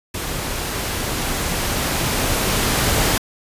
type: noise with level ramp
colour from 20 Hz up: pink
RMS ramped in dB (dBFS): -26 to -17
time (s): 0.14-3.18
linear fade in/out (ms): 5
effects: resampled to 32000 Hz